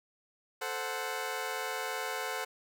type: chord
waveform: 15% pulse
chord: F# diminished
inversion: first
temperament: equal with one note detuned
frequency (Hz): 440 / 521.1 / 740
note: A4 / C5 / F#5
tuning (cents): 0 / -7 / 0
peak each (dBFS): -32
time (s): 0.61-2.45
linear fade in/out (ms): 10
effects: none